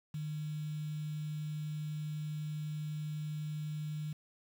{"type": "tone with quantisation", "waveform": "sine", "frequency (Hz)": 152, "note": "D#3", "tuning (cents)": -40, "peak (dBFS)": -36, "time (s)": [0.14, 4.13], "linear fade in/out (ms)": 5, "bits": 9, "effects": []}